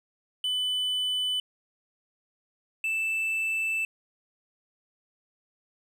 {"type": "tone pair in turn", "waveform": "triangle", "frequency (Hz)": [3000, 2645], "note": ["F#7", "E7"], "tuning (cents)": [23, 5], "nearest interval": "major second", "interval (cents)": 218, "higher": "first", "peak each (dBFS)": -24, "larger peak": "neither", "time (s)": [[0.44, 1.4], [2.84, 3.85]], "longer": "second", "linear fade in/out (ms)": 2, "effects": []}